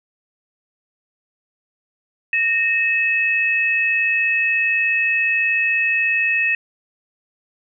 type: tone pair together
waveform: sine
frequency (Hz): 1849.3 / 2586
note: A#6 / E7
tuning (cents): -14 / -34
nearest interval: tritone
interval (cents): 580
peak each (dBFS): -20 / -17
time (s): 2.33-6.55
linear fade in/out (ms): 2
effects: none